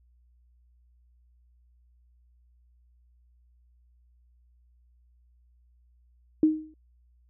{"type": "tone with exponential decay", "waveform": "sine", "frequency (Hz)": 311.4, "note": "D#4", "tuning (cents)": 2, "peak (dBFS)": -14, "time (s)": [6.43, 6.74], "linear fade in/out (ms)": 2, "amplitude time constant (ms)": 67, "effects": ["added 60 Hz sine -59 dBFS peak until 7.29 s"]}